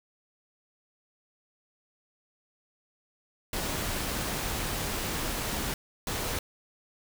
pink noise bursts at uneven times, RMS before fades -32 dBFS, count 2, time 3.53-5.74 / 6.07-6.39 s, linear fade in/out 2 ms, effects none

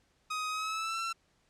sawtooth tone with pitch glide, 1256 to 1346.1 Hz, D#6 to E6, +16 to +36 cents, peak -29 dBFS, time 0.3-1.13 s, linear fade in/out 10 ms, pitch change +120 cents, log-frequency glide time 0.5-1 s, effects pink hiss -71 dBFS RMS until 1.49 s + low-pass 8000 Hz 12 dB/octave

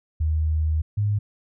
sine tone pair in turn, 78.1 / 103.68 Hz, D#2 / G#2, +7 / -2 cents, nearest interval perfect fourth, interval 491 cents, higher second, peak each -19 dBFS, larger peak neither, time 0.2-0.82 / 0.97-1.19 s, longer first, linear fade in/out 10 ms, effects none

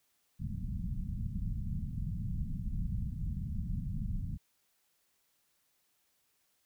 pink low-pass noise, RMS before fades -36 dBFS, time 0.39-4.38 s, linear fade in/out 20 ms, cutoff 210 Hz, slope 48 dB/octave, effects white hiss -75 dBFS RMS until 6.65 s

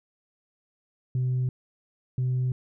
sine tone pair in turn, 127.2 / 127.2 Hz, C3 / C3, -48 / -48 cents, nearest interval unison, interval 0 cents, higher neither, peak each -21 dBFS, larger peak neither, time 1.15-1.49 / 2.18-2.52 s, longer neither, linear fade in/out 2 ms, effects tanh soft clip ceiling -21 dBFS

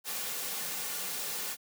white noise with comb filter, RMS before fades -36 dBFS, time 0.04-1.57 s, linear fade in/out 50 ms, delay 3.1 ms, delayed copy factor -0.5, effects high-pass 200 Hz 12 dB/octave

